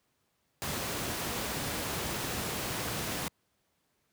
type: noise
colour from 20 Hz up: pink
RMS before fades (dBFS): -34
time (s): 0.62-3.28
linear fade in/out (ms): 0
effects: pink hiss -75 dBFS RMS until 4.12 s + high-pass 80 Hz 12 dB/octave